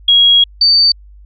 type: tone pair in turn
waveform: sine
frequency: 3300 / 4587 Hz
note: G#7 / D8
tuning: -12 / -42 cents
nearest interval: tritone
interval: 570 cents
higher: second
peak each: -5 / -6 dBFS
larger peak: first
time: 0.08-0.44 / 0.61-0.92 s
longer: first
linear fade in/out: 5 ms
effects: added 50 Hz sine -36 dBFS peak until 1.25 s